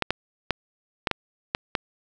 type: clicks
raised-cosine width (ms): 0.3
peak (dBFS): -6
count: 7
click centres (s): 0.023 / 0.106 / 0.507 / 1.072 / 1.113 / 1.549 / 1.752
effects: none